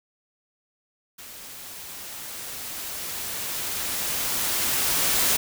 white noise with level ramp, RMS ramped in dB -42 to -21 dBFS, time 1.18-5.37 s, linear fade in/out 10 ms, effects none

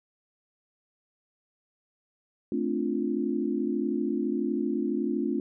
sine chord, D minor seventh, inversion second, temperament equal, 220 / 261.6 / 293.7 / 349.2 Hz, A3 / C4 / D4 / F4, 0 / 0 / 0 / 0 cents, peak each -31 dBFS, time 2.52-5.4 s, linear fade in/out 2 ms, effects none

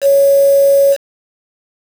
sine tone with quantisation, 556 Hz, C#5, 5 cents sharp, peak -6 dBFS, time 0.01-0.97 s, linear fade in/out 50 ms, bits 4, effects none

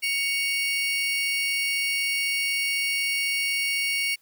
35% pulse tone pair together, 2228 / 2794 Hz, C#7 / F7, +8 / 0 cents, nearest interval major third, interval 392 cents, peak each -23 / -27 dBFS, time 0.02-4.16 s, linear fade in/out 20 ms, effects white hiss -64 dBFS RMS until 4.21 s

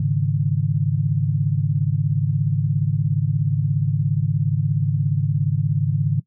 sine chord, Ab suspended fourth, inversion none, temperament equal, 103.83 / 138.59 / 155.56 Hz, Ab2 / Db3 / Eb3, 0 / 0 / 0 cents, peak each -23 / -20 / -22 dBFS, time 0-6.2 s, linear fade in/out 5 ms, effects noise-tail reverb RT60 0.1 s tail -19 dB re dry

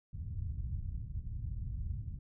white low-pass noise, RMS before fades -39 dBFS, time 0.13-2.19 s, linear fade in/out 5 ms, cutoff 110 Hz, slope 24 dB/octave, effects none

